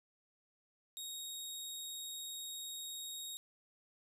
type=tone; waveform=20% pulse; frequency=3757 Hz; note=A#7; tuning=13 cents sharp; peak=-37 dBFS; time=0.97-3.37 s; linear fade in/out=0 ms; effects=none